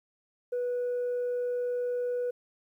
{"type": "tone", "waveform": "sine", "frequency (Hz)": 490.4, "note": "B4", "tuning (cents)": -12, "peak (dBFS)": -26, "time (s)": [0.52, 2.31], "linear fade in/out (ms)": 10, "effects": ["tanh soft clip ceiling -26 dBFS", "11-bit"]}